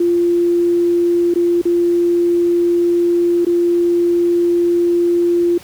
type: tone with dropouts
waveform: sine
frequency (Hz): 346.3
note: F4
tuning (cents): -15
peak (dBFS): -11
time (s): 0-5.58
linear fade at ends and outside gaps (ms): 5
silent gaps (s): 1.34-1.357 / 1.616-1.653 / 3.45-3.466
effects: pink hiss -40 dBFS RMS until 5.63 s + high-pass 60 Hz 12 dB/octave